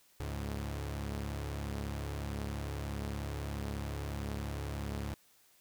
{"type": "tone pair together", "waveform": "sawtooth", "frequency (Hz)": [71.06, 105.8], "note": ["C#2", "G#2"], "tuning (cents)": [44, 33], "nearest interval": "perfect fifth", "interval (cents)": 689, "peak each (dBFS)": [-34, -37], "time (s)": [0.2, 5.14], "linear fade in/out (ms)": 0, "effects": ["white hiss -66 dBFS RMS until 5.6 s"]}